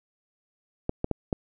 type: clicks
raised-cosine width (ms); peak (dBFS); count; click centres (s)
2; -12; 4; 0.894 / 1.044 / 1.113 / 1.328
effects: none